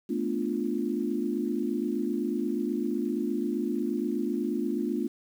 sine chord, B half-diminished seventh, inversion third, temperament equal with one note detuned, 218.7 / 246.9 / 293.7 / 349.2 Hz, A3 / B3 / D4 / F4, -10 / 0 / 0 / 0 cents, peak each -32 dBFS, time 0.09-5.08 s, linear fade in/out 10 ms, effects 9-bit

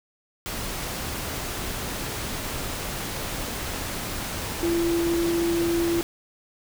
sine tone in noise, 339 Hz, E4, 49 cents sharp, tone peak -21 dBFS, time 4.63-6.01 s, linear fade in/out 0 ms, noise pink, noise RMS -31 dBFS, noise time 0.46-6.03 s, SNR +7 dB, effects none

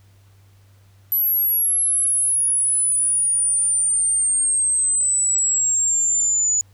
sine exponential sweep, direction down, 11840 to 6900 Hz, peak -16 dBFS, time 1.12-6.61 s, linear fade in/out 0 ms, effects added 98 Hz sine -49 dBFS peak until 6.73 s + pink hiss -60 dBFS RMS until 6.73 s

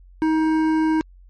sine tone with hard clipping, 315.9 Hz, D#4, 26 cents sharp, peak -18 dBFS, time 0.22-1.01 s, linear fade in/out 0 ms, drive 11 dB, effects added 45 Hz sine -44 dBFS peak until 1.29 s + MP3 48 kbps

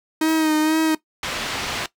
45% pulse tone with vibrato, 313.3 Hz, D#4, 12 cents sharp, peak -16 dBFS, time 0.21-0.95 s, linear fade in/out 5 ms, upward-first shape sine, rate 2.1 Hz, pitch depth 33 cents each way
white noise with exponential decay, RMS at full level -36 dBFS, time 0.28-0.73 s, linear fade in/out 5 ms, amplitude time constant 97 ms
white low-pass noise, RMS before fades -27 dBFS, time 1.23-1.86 s, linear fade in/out 2 ms, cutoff 3600 Hz, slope 12 dB/octave
effects noise-tail reverb RT60 0.1 s tail -17 dB re dry

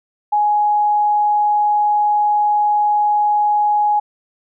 sine tone, 835 Hz, G#5, 9 cents sharp, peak -12 dBFS, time 0.32-4 s, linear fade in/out 10 ms, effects none

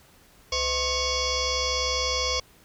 sine tone with frequency modulation, 2794 Hz, F7, in tune, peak -23 dBFS, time 0.52-2.4 s, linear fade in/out 5 ms, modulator 572 Hz, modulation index 5.1, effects pink hiss -56 dBFS RMS until 2.64 s

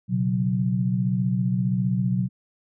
sine chord, B suspended second, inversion none, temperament equal, 123.47 / 138.59 / 185 Hz, B2 / C#3 / F#3, 0 / 0 / 0 cents, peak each -24 / -29 / -23 dBFS, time 0.08-2.29 s, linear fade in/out 50 ms, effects none

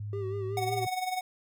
sine tone with pitch glide, 103.83 to 113.88 Hz, G#2 to A#2, 0 to -40 cents, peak -34 dBFS, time 0-0.87 s, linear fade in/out 5 ms, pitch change +160 cents, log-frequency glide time 0.41-0.69 s
triangle tone with vibrato, 389.3 Hz, G4, 12 cents flat, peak -31 dBFS, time 0.13-0.85 s, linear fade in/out 2 ms, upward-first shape sine, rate 5.3 Hz, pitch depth 60 cents each way
square tone with tremolo, 740 Hz, F#5, in tune, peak -28 dBFS, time 0.57-1.21 s, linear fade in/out 2 ms, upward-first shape sine, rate 20 Hz, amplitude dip 65%
effects none

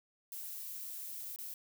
violet noise with dropouts, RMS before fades -44 dBFS, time 0.32-1.54 s, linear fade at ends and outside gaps 1 ms, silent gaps 1.361-1.387 s, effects none

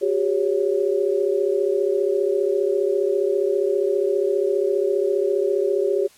sine chord, F# suspended second, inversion none, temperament equal with one note detuned, 370 / 404.9 / 554.4 Hz, F#4 / G#4 / C#5, 0 / -44 / 0 cents, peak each -23 / -20 / -25 dBFS, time 0.01-6.08 s, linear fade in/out 20 ms, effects white hiss -52 dBFS RMS until 6.17 s + low-pass 11000 Hz 12 dB/octave

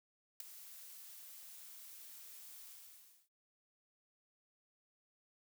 blue noise with ADSR envelope, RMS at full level -40 dBFS, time 0.4-3.29 s, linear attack 3 ms, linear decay 8 ms, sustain -14 dB, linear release 630 ms, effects none

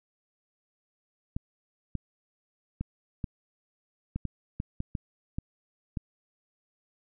clicks, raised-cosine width 5 ms, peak -19 dBFS, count 11, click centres 1.365 / 1.953 / 2.81 / 3.242 / 4.16 / 4.253 / 4.601 / 4.804 / 4.952 / 5.385 / 5.972 s, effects none

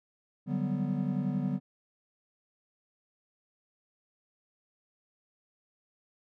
triangle chord, G major seventh, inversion second, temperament equal, 146.83 / 185 / 196 / 246.9 Hz, D3 / F#3 / G3 / B3, 0 / 0 / 0 / 0 cents, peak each -32 dBFS, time 0.46-1.6 s, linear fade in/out 50 ms, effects none

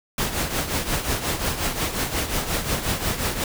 pink noise with tremolo, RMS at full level -22 dBFS, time 0.18-3.44 s, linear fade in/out 2 ms, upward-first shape triangle, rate 5.6 Hz, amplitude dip 70%, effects none

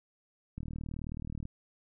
click train, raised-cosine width 5 ms, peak -27 dBFS, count 35, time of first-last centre 0.58-1.454 s, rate 38.9 Hz, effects none

